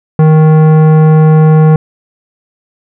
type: tone with tanh clipping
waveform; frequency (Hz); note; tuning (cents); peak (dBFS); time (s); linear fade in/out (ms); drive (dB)
sine; 156.2; D#3; +7; -4; 0.19-1.76; 2; 15
effects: none